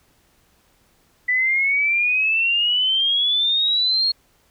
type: exponential sweep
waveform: sine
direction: up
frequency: 1975.5 to 4305 Hz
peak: -16 dBFS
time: 1.28-4.12 s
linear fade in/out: 10 ms
effects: pink hiss -60 dBFS RMS until 4.5 s